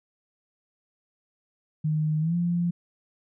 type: tone with pitch glide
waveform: sine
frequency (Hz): 154.3 to 173.2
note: D#3 to F3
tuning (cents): -14 to -14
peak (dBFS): -22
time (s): 1.84-2.71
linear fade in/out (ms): 10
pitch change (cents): +200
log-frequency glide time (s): 2.2-2.35
effects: none